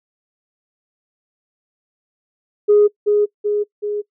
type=tone with echo; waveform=sine; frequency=415.3 Hz; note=G#4; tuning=in tune; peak=-7 dBFS; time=2.68-2.88 s; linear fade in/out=20 ms; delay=380 ms; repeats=3; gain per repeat=-4 dB; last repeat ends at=4.02 s; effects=noise-tail reverb RT60 0.1 s tail -23 dB re dry + tanh soft clip ceiling -4 dBFS